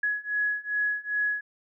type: beating tone pair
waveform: sine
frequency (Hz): 1680 / 1682.5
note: G#6 / G#6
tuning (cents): +19 / +22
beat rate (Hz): 2.5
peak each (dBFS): -29 / -28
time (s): 0.03-1.41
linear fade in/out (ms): 5
effects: none